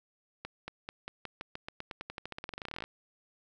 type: accelerating click train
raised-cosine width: 0.3 ms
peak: -23 dBFS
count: 30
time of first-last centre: 0.45-2.84 s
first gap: 230 ms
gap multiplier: 0.91
effects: none